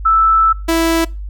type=tone pair in turn; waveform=sine / sawtooth; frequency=1318.5 / 329.6 Hz; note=E6 / E4; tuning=0 / 0 cents; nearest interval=2 octaves; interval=2400 cents; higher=first; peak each=-8 dBFS; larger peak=neither; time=0.05-0.53 / 0.68-1.05 s; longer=first; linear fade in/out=10 ms; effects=noise-tail reverb RT60 0.3 s tail -23 dB re dry + added 50 Hz sine -23 dBFS peak until 1.29 s